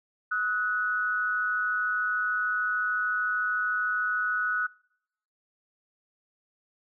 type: tone pair together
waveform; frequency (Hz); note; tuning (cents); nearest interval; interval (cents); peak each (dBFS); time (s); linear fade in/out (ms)
sine; 1273.5 / 1480; D#6 / F#6; +40 / 0; minor third; 260; -31 / -26; 0.31-4.67; 10
effects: noise-tail reverb RT60 0.8 s tail -26 dB re dry